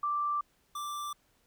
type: tone pair in turn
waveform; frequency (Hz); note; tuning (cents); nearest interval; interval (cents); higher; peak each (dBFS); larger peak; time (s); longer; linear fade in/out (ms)
sine / square; 1174.7 / 1174.7; D6 / D6; 0 / 0; unison; 0; neither; -28 / -36; first; 0.03-0.41 / 0.75-1.13; neither; 5
effects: pink hiss -70 dBFS RMS until 1.46 s